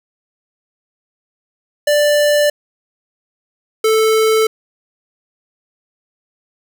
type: tone pair in turn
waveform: square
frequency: 589 / 439.7 Hz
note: D5 / A4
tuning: +5 / -1 cents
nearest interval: perfect fourth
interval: 506 cents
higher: first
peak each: -11 dBFS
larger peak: neither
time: 1.87-2.5 / 3.84-4.47 s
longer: neither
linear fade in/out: 5 ms
effects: none